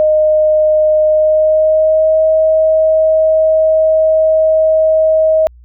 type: tone with pitch glide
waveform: sine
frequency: 617 to 632.5 Hz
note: D#5 to D#5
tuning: -15 to +28 cents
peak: -7 dBFS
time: 0-5.47 s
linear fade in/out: 0 ms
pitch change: +43 cents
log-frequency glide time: 1.06-2.23 s
effects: added 60 Hz sine -37 dBFS peak until 5.64 s